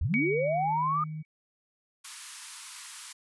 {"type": "linear sweep", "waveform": "sine", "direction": "up", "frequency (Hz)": [57.6, 1244.5], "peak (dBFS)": -25, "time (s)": [0.01, 1.04], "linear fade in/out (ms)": 5}
{"type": "tone with pitch glide", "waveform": "sine", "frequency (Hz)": [146.83, 155.56], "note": ["D3", "D#3"], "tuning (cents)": [0, 0], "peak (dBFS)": -34, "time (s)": [0.03, 1.23], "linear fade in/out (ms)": 20, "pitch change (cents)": 100, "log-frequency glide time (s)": [0.21, 0.63]}
{"type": "tone with exponential decay", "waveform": "sine", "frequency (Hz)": 2257, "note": "C#7", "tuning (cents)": 31, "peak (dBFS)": -25, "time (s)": [0.14, 1.25], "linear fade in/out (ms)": 0, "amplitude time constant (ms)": 240}
{"type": "high-pass noise", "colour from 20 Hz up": "white", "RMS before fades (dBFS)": -42, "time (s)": [2.04, 3.13], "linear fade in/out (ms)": 10, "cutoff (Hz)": 900, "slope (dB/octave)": 96}
{"effects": ["resampled to 24000 Hz"]}